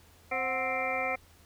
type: harmonic tone with a mistuned harmonic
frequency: 262.1 Hz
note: C4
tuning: 3 cents sharp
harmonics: 1 / 2 / 3 / 4 / 5 / 7 / 8 / 9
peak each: -45 / -35 / -34 / -43 / -38 / -44 / -35 / -35 dBFS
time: 0.31-1.16 s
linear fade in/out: 10 ms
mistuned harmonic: 3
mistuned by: -98 cents
effects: added 83 Hz sine -60 dBFS peak until 1.45 s + pink hiss -60 dBFS RMS until 1.45 s